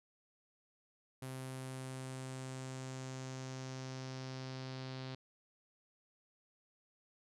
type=tone with low-pass filter sweep; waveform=sawtooth; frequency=130.81 Hz; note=C3; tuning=in tune; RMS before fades=-45 dBFS; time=1.22-5.15 s; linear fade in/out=5 ms; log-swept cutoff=11000 to 4300 Hz; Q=2.9; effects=none